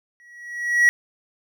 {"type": "tone with exponential growth", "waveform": "triangle", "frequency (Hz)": 1920, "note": "B6", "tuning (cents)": -49, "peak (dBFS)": -8, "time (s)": [0.2, 0.89], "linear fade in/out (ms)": 0, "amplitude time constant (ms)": 150, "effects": []}